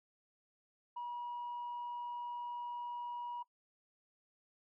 sine tone, 963 Hz, B5, 44 cents flat, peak -38 dBFS, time 0.96-3.43 s, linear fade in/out 10 ms, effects noise-tail reverb RT60 0.1 s tail -23 dB re dry + tanh soft clip ceiling -37 dBFS

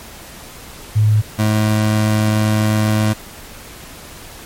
sine / 25% pulse tone pair in turn, 107 / 107.48 Hz, A2 / A2, -48 / -40 cents, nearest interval unison, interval 8 cents, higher second, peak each -9 dBFS, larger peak neither, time 0.95-1.22 / 1.38-3.14 s, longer second, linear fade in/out 20 ms, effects pink hiss -36 dBFS RMS until 4.45 s + MP3 64 kbps

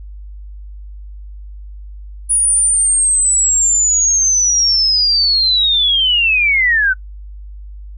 sine linear sweep, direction down, 9770 to 1480 Hz, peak -10 dBFS, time 2.29-6.94 s, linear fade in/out 20 ms, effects noise-tail reverb RT60 0.1 s tail -26 dB re dry + added 50 Hz sine -29 dBFS peak until 7.97 s

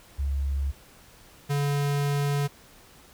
sine / square tone pair in turn, 69.3 / 142.91 Hz, C#2 / D3, 0 / -47 cents, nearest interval octave + minor second, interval 1253 cents, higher second, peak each -24 dBFS, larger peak neither, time 0.18-0.72 / 1.49-2.48 s, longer second, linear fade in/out 20 ms, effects pink hiss -53 dBFS RMS until 3.13 s

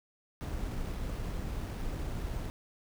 brown noise with sample-and-hold, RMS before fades -36 dBFS, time 0.41-2.5 s, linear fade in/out 0 ms, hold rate 7350 Hz, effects none

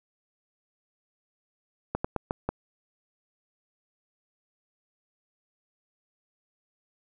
slowing click train, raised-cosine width 1 ms, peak -13 dBFS, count 5, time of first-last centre 1.95-2.49 s, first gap 95 ms, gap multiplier 1.24, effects none

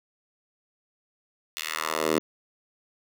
10% pulse tone with high-pass filter sweep, 78.9 Hz, D#2, 25 cents sharp, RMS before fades -28 dBFS, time 1.57-2.19 s, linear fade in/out 0 ms, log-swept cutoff 3000 to 290 Hz, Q 1.3, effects none

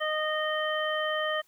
harmonic tone, 617 Hz, D#5, 15 cents flat, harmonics 1 / 2 / 3 / 5, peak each -30 / -33 / -32 / -35 dBFS, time 0-1.42 s, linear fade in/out 20 ms, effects white hiss -66 dBFS RMS until 1.47 s

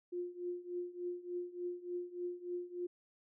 sine tone with tremolo, 354.1 Hz, F4, 24 cents sharp, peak -35 dBFS, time 0.12-2.87 s, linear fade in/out 10 ms, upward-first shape triangle, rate 3.4 Hz, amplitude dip 90%, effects none

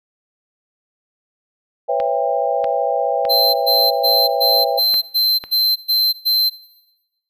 sine chord, C# half-diminished seventh, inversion third, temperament just, 498.9 / 554.4 / 665.2 / 798.3 Hz, B4 / C#5 / E5 / G5, +17 / 0 / +16 / +31 cents, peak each -21 dBFS, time 1.88-4.8 s, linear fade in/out 20 ms
clicks, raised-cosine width 0.3 ms, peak -14 dBFS, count 5, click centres 2.001 / 2.643 / 3.252 / 4.942 / 5.439 s
square tone bursts, 4103 Hz, C8, 35 cents flat, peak -14 dBFS, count 9, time 3.29-6.5 s, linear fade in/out 20 ms, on 250 ms, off 120 ms
effects noise-tail reverb RT60 1.0 s tail -18 dB re dry

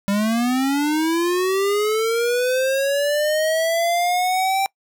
square linear sweep, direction up, 196 to 784 Hz, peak -18 dBFS, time 0.08-4.66 s, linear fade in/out 0 ms, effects noise-tail reverb RT60 0.1 s tail -24 dB re dry

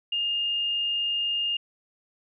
sine tone, 2826 Hz, F7, 20 cents sharp, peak -24 dBFS, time 0.12-1.57 s, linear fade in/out 5 ms, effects none

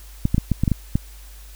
clicks, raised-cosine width 5 ms, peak -5 dBFS, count 8, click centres 0.254 / 0.345 / 0.381 / 0.517 / 0.636 / 0.678 / 0.717 / 0.955 s, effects added 50 Hz sine -39 dBFS peak until 1.55 s + white hiss -48 dBFS RMS until 1.55 s

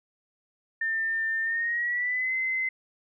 sine tone with pitch glide, 1799 to 2055 Hz, A6 to C7, +38 to -32 cents, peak -25 dBFS, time 0.81-2.69 s, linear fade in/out 5 ms, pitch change +230 cents, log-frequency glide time 1.42-2.34 s, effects none

